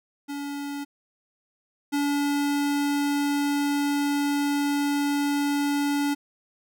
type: tone pair in turn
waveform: square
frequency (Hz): 284.7 / 286.7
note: C#4 / D4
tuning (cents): +46 / -42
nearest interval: unison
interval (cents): 12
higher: second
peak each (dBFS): -31 / -23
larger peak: second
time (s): 0.28-0.85 / 1.92-6.15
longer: second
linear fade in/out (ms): 20
effects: none